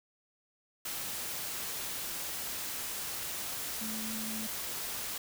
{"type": "tone in noise", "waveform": "sine", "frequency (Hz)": 220, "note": "A3", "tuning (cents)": 0, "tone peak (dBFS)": -39, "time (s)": [3.81, 4.47], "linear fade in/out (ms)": 5, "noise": "white", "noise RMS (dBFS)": -38, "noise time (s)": [0.85, 5.18], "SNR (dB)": -4, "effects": []}